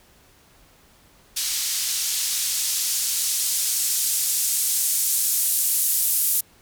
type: noise with band-pass filter sweep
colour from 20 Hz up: blue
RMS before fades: -23 dBFS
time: 1.36-6.41 s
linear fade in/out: 10 ms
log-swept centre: 4300 to 11000 Hz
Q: 0.84
effects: pink hiss -55 dBFS RMS until 6.61 s